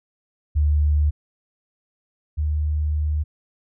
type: tone pair in turn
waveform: sine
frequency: 74.4 / 75.66 Hz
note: D2 / D#2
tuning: +23 / -48 cents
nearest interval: unison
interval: 29 cents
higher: second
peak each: -15 / -19 dBFS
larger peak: first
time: 0.55-1.11 / 2.37-3.24 s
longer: second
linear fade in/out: 20 ms
effects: none